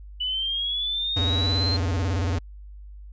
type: linear sweep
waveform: sine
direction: up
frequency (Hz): 2960 to 4186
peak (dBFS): -24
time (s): 0.2-1.77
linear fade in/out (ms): 10
type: tone with vibrato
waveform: square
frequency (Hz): 89.9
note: F#2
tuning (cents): -49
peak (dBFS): -23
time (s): 1.16-2.39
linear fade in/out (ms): 10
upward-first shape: square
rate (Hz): 18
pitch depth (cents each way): 150
effects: added 50 Hz sine -39 dBFS peak until 3.12 s + resampled to 16000 Hz